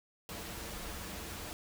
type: noise with comb filter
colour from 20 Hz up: pink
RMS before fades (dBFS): -43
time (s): 0.29-1.53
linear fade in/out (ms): 0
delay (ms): 7.7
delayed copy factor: -0.5
effects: none